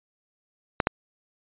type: clicks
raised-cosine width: 0.5 ms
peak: -5 dBFS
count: 2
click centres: 0.802 / 0.871 s
effects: resampled to 8000 Hz